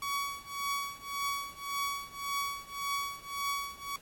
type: tone with tremolo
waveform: sawtooth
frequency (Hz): 1127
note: C#6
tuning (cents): +28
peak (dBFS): -26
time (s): 0.02-3.96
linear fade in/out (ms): 2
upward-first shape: triangle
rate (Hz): 1.8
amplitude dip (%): 95
effects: pink hiss -57 dBFS RMS until 4.01 s + AAC 64 kbps